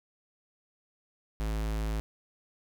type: tone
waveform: square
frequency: 53.8 Hz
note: A1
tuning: 38 cents flat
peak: -30 dBFS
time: 1.4-2 s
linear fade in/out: 0 ms
effects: none